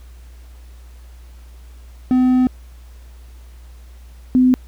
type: tone pair in turn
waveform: triangle / sine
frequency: 254.2 / 254.2 Hz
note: C4 / C4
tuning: -50 / -50 cents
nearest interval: unison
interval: 0 cents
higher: neither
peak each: -9 dBFS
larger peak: neither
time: 2.11-2.47 / 4.35-4.54 s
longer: first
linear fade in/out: 0 ms
effects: added 60 Hz sine -37 dBFS peak until 4.67 s + pink hiss -53 dBFS RMS until 4.67 s